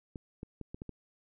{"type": "clicks", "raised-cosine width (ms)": 3, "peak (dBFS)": -28, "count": 6, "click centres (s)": [0.158, 0.431, 0.613, 0.745, 0.819, 0.893], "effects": []}